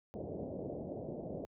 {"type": "low-pass noise", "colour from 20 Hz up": "white", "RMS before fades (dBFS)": -42, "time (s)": [0.14, 1.45], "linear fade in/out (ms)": 0, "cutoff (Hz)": 640, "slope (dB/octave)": 48, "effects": ["high-pass 80 Hz 12 dB/octave"]}